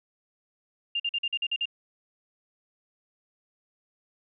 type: tone bursts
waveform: sine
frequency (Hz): 2800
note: F7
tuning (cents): +4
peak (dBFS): -25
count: 8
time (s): 0.95-1.656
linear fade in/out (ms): 5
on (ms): 48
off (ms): 46
effects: none